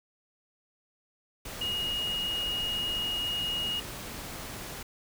sine tone in noise, 2872 Hz, F7, 48 cents sharp, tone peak -29 dBFS, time 1.61-3.8 s, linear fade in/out 5 ms, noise pink, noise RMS -40 dBFS, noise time 1.45-4.83 s, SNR +8 dB, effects none

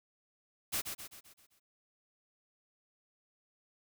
white noise with echo, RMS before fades -34 dBFS, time 0.72-0.82 s, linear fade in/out 20 ms, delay 130 ms, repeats 6, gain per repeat -6 dB, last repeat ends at 1.6 s, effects none

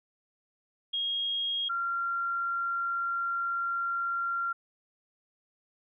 sine tone pair in turn, 3266 / 1379.1 Hz, G#7 / F6, -30 / -22 cents, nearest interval octave + minor third, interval 1492 cents, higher first, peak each -28 dBFS, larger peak neither, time 0.93-1.69 / 1.69-4.53 s, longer second, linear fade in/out 10 ms, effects none

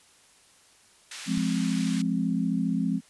pink band-pass noise, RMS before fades -40 dBFS, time 1.11-2.02 s, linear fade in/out 5 ms, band 1900 to 9400 Hz, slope 12 dB/octave
sine chord, F minor, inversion none, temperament just, 174.61 / 209.5 / 261.9 Hz, F3 / Ab3 / C4, 0 / +15 / +2 cents, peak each -28 dBFS, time 1.26-3.01 s, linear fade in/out 50 ms
click, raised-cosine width 5 ms, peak -29 dBFS, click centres 1.377 s
effects white hiss -58 dBFS RMS until 3.09 s + resampled to 24000 Hz

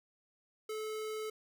square tone, 433.2 Hz, A4, 27 cents flat, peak -38 dBFS, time 0.69-1.3 s, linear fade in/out 5 ms, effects none

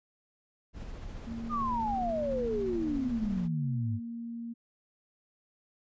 brown noise with tremolo, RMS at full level -40 dBFS, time 0.73-3.49 s, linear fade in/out 50 ms, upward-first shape sine, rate 14 Hz, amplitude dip 25%
sine tone with pitch glide, 229.9 to 233 Hz, A#3 to A#3, -24 to -1 cents, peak -36 dBFS, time 1.26-4.54 s, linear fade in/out 20 ms, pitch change +23 cents, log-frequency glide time 1.92-1.98 s
sine exponential sweep, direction down, 1248 to 98.3 Hz, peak -29 dBFS, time 1.49-4 s, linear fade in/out 50 ms
effects resampled to 16000 Hz

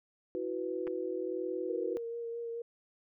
sine chord, E suspended second, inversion none, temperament just, 329.6 / 370.8 / 494.4 Hz, E4 / F#4 / B4, 0 / +4 / +2 cents, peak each -39 / -36 / -38 dBFS, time 0.35-1.97 s, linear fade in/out 0 ms
clicks, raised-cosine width 0.5 ms, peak -32 dBFS, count 2, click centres 0.87 / 0.876 s
sine tone with vibrato, 466.2 Hz, A#4, in tune, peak -36 dBFS, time 1.69-2.62 s, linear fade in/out 5 ms, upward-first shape sine, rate 4.6 Hz, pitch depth 16 cents each way
effects none

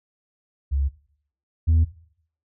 sine tone pair in turn, 69.3 / 81.03 Hz, C#2 / E2, 0 / -29 cents, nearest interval minor third, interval 271 cents, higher second, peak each -19 / -12 dBFS, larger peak second, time 0.71-0.89 / 1.67-1.85 s, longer neither, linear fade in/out 20 ms, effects noise-tail reverb RT60 0.6 s tail -18 dB re dry + tanh soft clip ceiling -13 dBFS

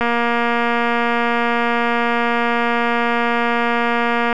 click train, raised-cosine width 0.5 ms, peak -4 dBFS, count 1020, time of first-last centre 0.01-4.328 s, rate 236 Hz, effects none

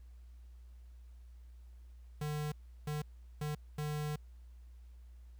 square tone bursts at uneven times, 150 Hz, D3, 37 cents sharp, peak -36 dBFS, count 4, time 2.21-2.52 / 2.87-3.02 / 3.41-3.55 / 3.78-4.16 s, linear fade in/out 5 ms, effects added 60 Hz sine -51 dBFS peak until 5.39 s + pink hiss -75 dBFS RMS until 5.39 s

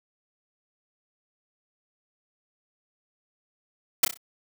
white noise with echo, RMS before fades -17 dBFS, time 4.03-4.05 s, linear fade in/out 5 ms, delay 31 ms, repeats 4, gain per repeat -8 dB, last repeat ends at 4.174 s, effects none

